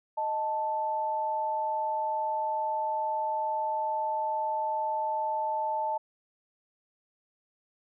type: tone pair together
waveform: sine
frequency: 622.3 / 880 Hz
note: D#5 / A5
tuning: 0 / 0 cents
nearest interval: tritone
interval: 600 cents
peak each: -34 / -28 dBFS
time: 0.17-5.98 s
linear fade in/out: 10 ms
effects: none